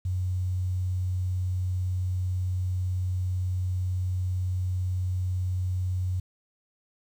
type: tone with quantisation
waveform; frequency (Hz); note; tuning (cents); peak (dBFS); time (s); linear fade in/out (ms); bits
sine; 91.8; F#2; -13; -25; 0.05-6.2; 5; 9
effects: none